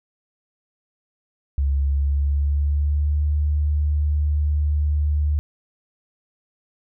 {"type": "tone with pitch glide", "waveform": "sine", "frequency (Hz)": [69.3, 74.27], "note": ["C#2", "D2"], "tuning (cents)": [0, 20], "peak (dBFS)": -17, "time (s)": [1.58, 5.39], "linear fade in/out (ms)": 0, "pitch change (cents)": 120, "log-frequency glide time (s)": [1.76, 3.22], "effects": []}